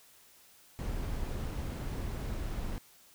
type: noise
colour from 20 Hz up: brown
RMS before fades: -36 dBFS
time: 0.79-2.78 s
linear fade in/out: 0 ms
effects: white hiss -60 dBFS RMS until 3.14 s